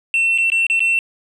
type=tone with dropouts; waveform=sine; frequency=2699 Hz; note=E7; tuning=40 cents sharp; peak=-11 dBFS; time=0.14-0.99 s; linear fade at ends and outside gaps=1 ms; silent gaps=0.378-0.384 / 0.501-0.519 / 0.667-0.699 / 0.794-0.804 s; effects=tanh soft clip ceiling -12 dBFS